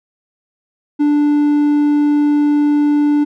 triangle tone, 293.7 Hz, D4, in tune, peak -8 dBFS, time 0.99-3.25 s, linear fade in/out 20 ms, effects none

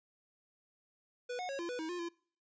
square tone with pitch steps, 491.6 / 728 / 549 / 342.5 / 492.9 / 318.6 / 353.9 / 341 Hz, B4 / F#5 / C#5 / F4 / B4 / D#4 / F4 / F4, -8 / -28 / -17 / -34 / -3 / +41 / +23 / -41 cents, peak -38 dBFS, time 1.29-2.09 s, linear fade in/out 10 ms, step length 100 ms, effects noise-tail reverb RT60 0.5 s tail -25 dB re dry + resampled to 16000 Hz

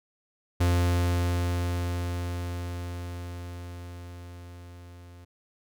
45% pulse tone with level ramp, 87.7 Hz, F2, 8 cents sharp, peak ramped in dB -20 to -46 dBFS, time 0.6-5.25 s, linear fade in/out 10 ms, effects none

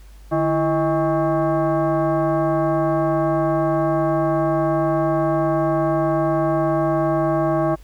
sine tone with frequency modulation, 149.2 Hz, D3, 28 cents sharp, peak -16 dBFS, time 0.31-7.76 s, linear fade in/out 20 ms, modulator 481 Hz, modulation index 1.7, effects added 50 Hz sine -40 dBFS peak until 7.83 s + pink hiss -54 dBFS RMS until 7.83 s

